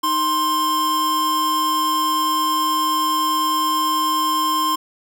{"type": "tone pair together", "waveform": "square", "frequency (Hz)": [311.1, 1051.6], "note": ["D#4", "C6"], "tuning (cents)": [0, 8], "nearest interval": "octave + major sixth", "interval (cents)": 2108, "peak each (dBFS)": [-28, -18], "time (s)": [0.03, 4.76], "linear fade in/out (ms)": 10, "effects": []}